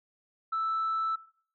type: tone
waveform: sine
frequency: 1318.5 Hz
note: E6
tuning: in tune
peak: -26 dBFS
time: 0.52-1.16 s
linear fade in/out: 10 ms
effects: noise-tail reverb RT60 0.5 s tail -19 dB re dry + tanh soft clip ceiling -24 dBFS